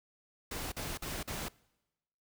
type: noise bursts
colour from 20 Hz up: pink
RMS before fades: -39 dBFS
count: 4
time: 0.51-1.485 s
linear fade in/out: 5 ms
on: 210 ms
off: 45 ms
effects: noise-tail reverb RT60 1.0 s tail -24 dB re dry